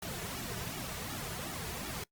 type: noise with flanger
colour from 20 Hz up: pink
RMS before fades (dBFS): -40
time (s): 0.02-2.04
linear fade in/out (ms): 5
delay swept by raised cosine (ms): 1.9 to 3.8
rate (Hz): 2.7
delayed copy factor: -0.9
effects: noise-tail reverb RT60 0.1 s tail -22 dB re dry + Opus 48 kbps